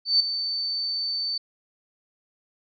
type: tone with ADSR envelope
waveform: sine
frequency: 4542 Hz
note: C#8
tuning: 41 cents sharp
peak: -14 dBFS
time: 0.05-1.38 s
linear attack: 150 ms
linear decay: 6 ms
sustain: -11 dB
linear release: 6 ms
effects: none